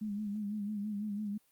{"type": "tone with vibrato", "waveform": "sine", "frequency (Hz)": 207.7, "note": "G#3", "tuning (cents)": 0, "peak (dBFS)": -34, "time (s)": [0.01, 1.38], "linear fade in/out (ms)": 10, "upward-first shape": "sine", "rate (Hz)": 6, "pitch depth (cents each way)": 60, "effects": ["white hiss -71 dBFS RMS until 1.51 s", "Opus 48 kbps"]}